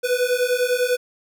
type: beating tone pair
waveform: square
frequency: 490.4 / 500.4 Hz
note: B4 / B4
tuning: -12 / +23 cents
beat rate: 10 Hz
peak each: -22 / -22 dBFS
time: 0.03-0.97 s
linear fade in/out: 20 ms
effects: none

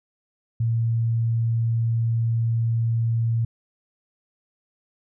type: tone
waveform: sine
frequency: 115 Hz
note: A#2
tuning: 23 cents flat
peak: -19 dBFS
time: 0.6-3.45 s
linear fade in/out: 5 ms
effects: none

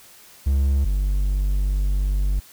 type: tone pair in turn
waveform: triangle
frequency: 68.7 / 48.58 Hz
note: C#2 / G1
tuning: -15 / -15 cents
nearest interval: tritone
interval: 600 cents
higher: first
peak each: -14 / -16 dBFS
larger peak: first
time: 0.46-0.85 / 0.85-2.4 s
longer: second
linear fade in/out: 10 ms
effects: white hiss -48 dBFS RMS until 2.52 s

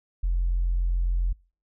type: tone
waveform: sine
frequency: 43.65 Hz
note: F1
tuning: in tune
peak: -20 dBFS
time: 0.23-1.33 s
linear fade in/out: 10 ms
effects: noise-tail reverb RT60 0.4 s tail -26 dB re dry + tanh soft clip ceiling -17 dBFS

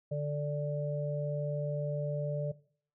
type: harmonic tone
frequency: 146.83 Hz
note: D3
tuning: in tune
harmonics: 1 / 3 / 4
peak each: -33 / -42 / -35 dBFS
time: 0.11-2.52 s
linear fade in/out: 10 ms
effects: noise-tail reverb RT60 0.5 s tail -19 dB re dry

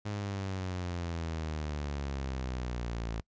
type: exponential sweep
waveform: sawtooth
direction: down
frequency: 104.9 to 55 Hz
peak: -30 dBFS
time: 0.05-3.21 s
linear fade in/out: 10 ms
effects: noise-tail reverb RT60 0.1 s tail -24 dB re dry + resampled to 16000 Hz

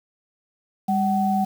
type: tone pair together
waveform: sine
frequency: 200.1 / 755 Hz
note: G3 / F#5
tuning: +36 / +35 cents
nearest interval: octave + major seventh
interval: 2299 cents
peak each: -21 dBFS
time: 0.88-1.45 s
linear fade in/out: 10 ms
effects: 7-bit

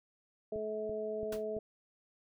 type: harmonic tone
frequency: 215.2 Hz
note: A3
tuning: 38 cents flat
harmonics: 1 / 2 / 3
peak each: -46 / -37 / -39 dBFS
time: 0.52-1.59 s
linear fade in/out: 5 ms
type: click train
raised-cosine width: 3 ms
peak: -34 dBFS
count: 4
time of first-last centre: 0.56-1.567 s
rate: 2.98 Hz
type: noise with exponential decay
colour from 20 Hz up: pink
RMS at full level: -39 dBFS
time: 1.32-1.44 s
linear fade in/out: 5 ms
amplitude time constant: 25 ms
effects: none

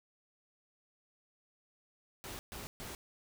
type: noise bursts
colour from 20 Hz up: pink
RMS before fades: -45 dBFS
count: 3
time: 2.24-2.95 s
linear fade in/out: 0 ms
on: 150 ms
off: 130 ms
effects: none

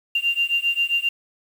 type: beating tone pair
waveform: sine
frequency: 2780 / 2787.5 Hz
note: F7 / F7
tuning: -9 / -4 cents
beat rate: 7.5 Hz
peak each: -22 dBFS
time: 0.15-1.09 s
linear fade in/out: 5 ms
effects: 7-bit

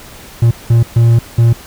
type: tone bursts at uneven times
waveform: triangle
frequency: 116.54 Hz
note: A#2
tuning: in tune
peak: -3 dBFS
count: 4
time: 0.42-0.51 / 0.7-0.83 / 0.96-1.19 / 1.38-1.53 s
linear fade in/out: 5 ms
effects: pink hiss -35 dBFS RMS until 1.66 s

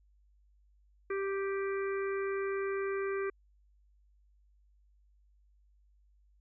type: harmonic tone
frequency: 392 Hz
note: G4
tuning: in tune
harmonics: 1 / 3 / 4 / 5 / 6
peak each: -32 / -42 / -44 / -46 / -48 dBFS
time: 1.1-3.3 s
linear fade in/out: 5 ms
effects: added 50 Hz sine -63 dBFS peak until 6.4 s

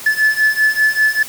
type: beating tone pair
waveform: triangle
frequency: 1731 / 1736.1 Hz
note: A6 / A6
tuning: -29 / -24 cents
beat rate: 5.1 Hz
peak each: -14 / -12 dBFS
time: 0.06-1.23 s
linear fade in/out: 5 ms
effects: white hiss -32 dBFS RMS until 1.28 s + high-pass 60 Hz 12 dB/octave

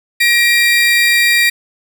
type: tone pair together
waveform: 35% pulse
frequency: 1900 / 2363 Hz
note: A#6 / D7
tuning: +33 / +10 cents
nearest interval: major third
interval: 377 cents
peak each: -10 dBFS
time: 0.2-1.5 s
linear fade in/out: 10 ms
effects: none

